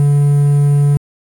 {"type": "tone with quantisation", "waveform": "triangle", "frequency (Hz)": 143.8, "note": "D3", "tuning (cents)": -36, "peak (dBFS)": -6, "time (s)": [0, 0.97], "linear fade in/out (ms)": 0, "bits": 6, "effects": ["AAC 64 kbps"]}